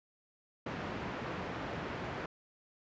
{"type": "band-pass noise", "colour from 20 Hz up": "pink", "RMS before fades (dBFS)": -40, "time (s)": [0.66, 2.26], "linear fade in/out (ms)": 5, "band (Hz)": [110, 2000], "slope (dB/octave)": 12, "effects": ["resampled to 16000 Hz"]}